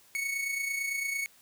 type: tone with amplitude modulation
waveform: 45% pulse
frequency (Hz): 2217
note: C#7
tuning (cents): 0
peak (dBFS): -28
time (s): 0.15-1.26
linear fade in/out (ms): 0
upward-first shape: sine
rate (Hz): 28.9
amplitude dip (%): 50
effects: white hiss -60 dBFS RMS until 1.41 s